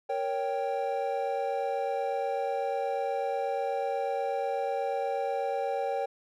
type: chord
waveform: triangle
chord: G diminished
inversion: first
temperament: equal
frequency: 466.2 / 554.4 / 784 Hz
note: Bb4 / Db5 / G5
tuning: 0 / 0 / 0 cents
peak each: -32 / -30 / -30 dBFS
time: 0.09-6.06 s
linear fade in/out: 10 ms
effects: none